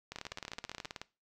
two click trains, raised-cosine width 0.2 ms, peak -23 / -24 dBFS, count 17 / 12, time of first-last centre 0.16-1.016 / 0.12-0.848 s, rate 18.7 / 15.1 Hz, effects noise-tail reverb RT60 0.3 s tail -20 dB re dry

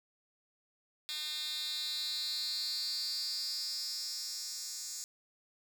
10% pulse tone with high-pass filter sweep, 303.4 Hz, D#4, 44 cents flat, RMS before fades -38 dBFS, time 1.09-5.04 s, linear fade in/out 0 ms, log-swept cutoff 3400 to 6200 Hz, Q 6.4, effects none

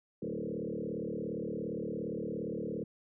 sine tone with frequency modulation, 329.6 Hz, E4, in tune, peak -34 dBFS, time 0.22-2.84 s, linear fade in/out 5 ms, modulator 37.3 Hz, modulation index 4.7, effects none

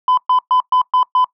sine tone bursts, 1008 Hz, B5, 35 cents sharp, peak -8 dBFS, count 6, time 0.08-1.244 s, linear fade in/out 2 ms, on 94 ms, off 120 ms, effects noise-tail reverb RT60 0.1 s tail -23 dB re dry + tanh soft clip ceiling -8 dBFS

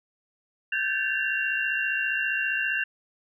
sine tone cluster, 1541 / 1596 / 1741 / 2757 Hz, G6 / G6 / A6 / F7, -30 / +31 / -19 / -23 cents, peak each -30 / -32 / -30 / -28 dBFS, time 0.72-2.84 s, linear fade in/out 5 ms, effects none

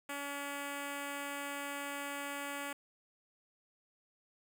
5% pulse tone with notch filter, 283.6 Hz, C#4, 40 cents sharp, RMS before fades -41 dBFS, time 0.09-2.73 s, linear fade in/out 5 ms, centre 4000 Hz, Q 1.5, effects none

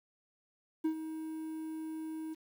triangle tone with ADSR envelope, 316.7 Hz, D#4, 31 cents sharp, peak -25 dBFS, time 0.84-2.35 s, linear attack 12 ms, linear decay 89 ms, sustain -11 dB, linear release 23 ms, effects 10-bit

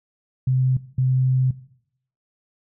sine tone bursts at uneven times, 129.5 Hz, C3, 17 cents flat, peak -16 dBFS, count 2, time 0.47-0.77 / 0.98-1.51 s, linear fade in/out 5 ms, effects noise-tail reverb RT60 0.7 s tail -18 dB re dry

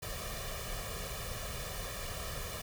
pink noise with comb filter, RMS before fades -40 dBFS, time 0.02-2.62 s, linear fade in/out 10 ms, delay 1.7 ms, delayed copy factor +0.8, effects none

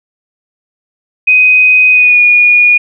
sine tone with pitch glide, 2506 to 2445 Hz, D#7 to D#7, +12 to -31 cents, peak -3 dBFS, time 1.27-2.78 s, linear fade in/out 10 ms, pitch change -43 cents, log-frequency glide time 1.91-2.21 s, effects none

